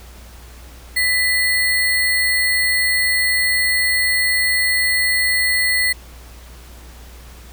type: tone with sample-and-hold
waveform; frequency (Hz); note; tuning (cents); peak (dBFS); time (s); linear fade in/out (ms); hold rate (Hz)
sine; 1988; B6; +11; -14; 0.96-5.93; 10; 6300
effects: added 60 Hz sine -38 dBFS peak until 7.52 s + pink hiss -44 dBFS RMS until 7.52 s